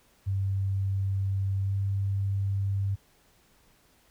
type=tone with pitch glide; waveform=sine; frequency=97.3 to 98.49 Hz; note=G2 to G2; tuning=-12 to +9 cents; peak=-25 dBFS; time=0.26-2.96 s; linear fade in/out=20 ms; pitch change=+21 cents; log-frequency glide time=1.62-1.75 s; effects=pink hiss -63 dBFS RMS until 4.1 s